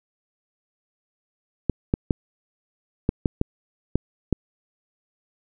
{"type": "clicks", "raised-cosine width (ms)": 3, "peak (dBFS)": -6, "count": 8, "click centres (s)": [1.697, 1.939, 2.108, 3.091, 3.258, 3.414, 3.956, 4.327], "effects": []}